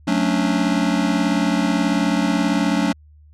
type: chord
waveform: square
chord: D major seventh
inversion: first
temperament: just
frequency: 183.54 / 220.2 / 275.3 / 293.7 Hz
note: F#3 / A3 / C#4 / D4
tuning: -14 / +2 / -12 / 0 cents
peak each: -23 dBFS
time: 0.07-2.93 s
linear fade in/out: 10 ms
effects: added 75 Hz sine -45 dBFS peak until 3.33 s + low-pass 7000 Hz 12 dB/octave